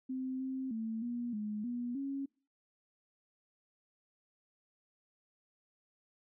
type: tone with pitch steps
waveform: sine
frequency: 259.7 / 262.8 / 223.4 / 240 / 210.8 / 242.2 / 275 Hz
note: C4 / C4 / A3 / B3 / G#3 / B3 / C#4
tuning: -13 / +8 / +27 / -49 / +26 / -34 / -14 cents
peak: -35 dBFS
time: 0.09-2.26 s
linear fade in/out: 10 ms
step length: 310 ms
effects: noise-tail reverb RT60 0.4 s tail -25 dB re dry